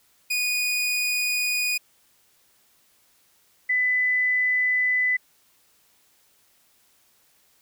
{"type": "tone pair in turn", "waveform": ["sawtooth", "sine"], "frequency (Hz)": [2468, 2001], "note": ["D#7", "B6"], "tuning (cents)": [-15, 22], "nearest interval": "major third", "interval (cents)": 363, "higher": "first", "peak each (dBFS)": [-19, -19], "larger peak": "neither", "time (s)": [[0.3, 1.78], [3.69, 5.17]], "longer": "neither", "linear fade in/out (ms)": 10, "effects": ["white hiss -62 dBFS RMS until 7.61 s"]}